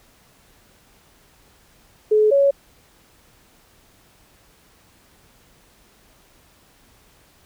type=tone pair in turn; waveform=sine; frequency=427.6 / 557.8 Hz; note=A4 / C#5; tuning=-49 / +11 cents; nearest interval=perfect fourth; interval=460 cents; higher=second; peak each=-12 dBFS; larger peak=neither; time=2.11-2.31 / 2.31-2.51 s; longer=neither; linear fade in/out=10 ms; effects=pink hiss -55 dBFS RMS until 7.45 s